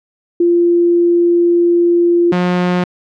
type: tone pair in turn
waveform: sine / sawtooth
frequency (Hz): 345.4 / 179.1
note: F4 / F3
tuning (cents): -19 / +44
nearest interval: major seventh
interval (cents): 1137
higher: first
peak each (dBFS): -8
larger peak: neither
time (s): 0.4-2.32 / 2.32-2.84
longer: first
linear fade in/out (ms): 5
effects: low-pass 3000 Hz 12 dB/octave